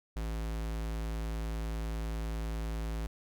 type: tone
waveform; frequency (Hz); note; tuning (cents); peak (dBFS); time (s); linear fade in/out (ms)
square; 55; A1; 0; -34; 0.16-3.07; 5
effects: none